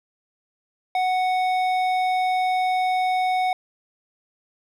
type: tone with hard clipping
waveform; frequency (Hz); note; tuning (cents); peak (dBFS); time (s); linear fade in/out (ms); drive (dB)
sine; 740; F#5; 0; -21; 0.95-3.53; 2; 10
effects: none